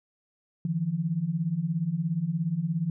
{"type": "beating tone pair", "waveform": "sine", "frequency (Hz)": [153.3, 170.3], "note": ["D#3", "F3"], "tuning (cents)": [-25, -43], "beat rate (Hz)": 17, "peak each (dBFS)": [-30, -27], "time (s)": [0.65, 2.9], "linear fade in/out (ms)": 2, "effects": []}